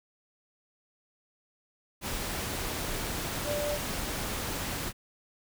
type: tone in noise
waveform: sine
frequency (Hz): 587.3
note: D5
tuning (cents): 0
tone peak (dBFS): -30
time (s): 3.44-3.79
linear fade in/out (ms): 50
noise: pink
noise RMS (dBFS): -34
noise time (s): 2.01-4.93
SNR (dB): +1
effects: none